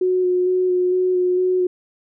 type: tone with vibrato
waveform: sine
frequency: 364.8 Hz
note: F#4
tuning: 24 cents flat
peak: -15 dBFS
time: 0.01-1.67 s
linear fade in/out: 5 ms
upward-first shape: square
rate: 2.2 Hz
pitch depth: 13 cents each way
effects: none